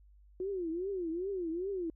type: tone with vibrato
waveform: sine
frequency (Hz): 359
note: F4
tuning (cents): +48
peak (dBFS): -33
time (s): 0.4-1.9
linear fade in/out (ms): 2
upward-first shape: triangle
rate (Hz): 2.5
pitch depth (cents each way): 220
effects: added 50 Hz sine -57 dBFS peak until 1.95 s